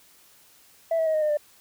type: tone with pitch steps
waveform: sine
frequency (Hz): 659.3 / 645.7 / 632.4 / 619.4 / 606.7 / 594.2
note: E5 / E5 / D#5 / D#5 / D#5 / D5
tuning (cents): 0 / -36 / +28 / -8 / -44 / +20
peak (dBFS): -19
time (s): 0.91-1.372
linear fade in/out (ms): 5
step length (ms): 77
effects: tanh soft clip ceiling -18 dBFS + white hiss -56 dBFS RMS until 1.6 s